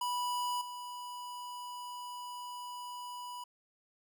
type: tone with level steps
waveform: square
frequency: 982 Hz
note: B5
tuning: 10 cents flat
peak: -33 / -42 dBFS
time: 0.01-3.44 s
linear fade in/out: 5 ms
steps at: 0.61 s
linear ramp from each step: 5 ms
effects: none